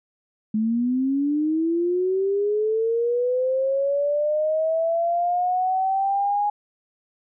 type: linear sweep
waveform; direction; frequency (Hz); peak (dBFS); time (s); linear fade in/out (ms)
sine; up; 212.5 to 830.6; -19; 0.54-6.5; 5
effects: none